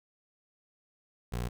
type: tone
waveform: 20% pulse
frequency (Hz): 60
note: B1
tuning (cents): -49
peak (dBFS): -27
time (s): 1.32-1.49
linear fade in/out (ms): 10
effects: none